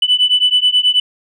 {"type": "beating tone pair", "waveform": "sine", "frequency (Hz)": [2982, 2991.3], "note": ["F#7", "F#7"], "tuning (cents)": [13, 18], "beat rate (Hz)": 9.3, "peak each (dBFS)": -12, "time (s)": [0.02, 1], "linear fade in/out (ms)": 5, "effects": ["tanh soft clip ceiling -4 dBFS"]}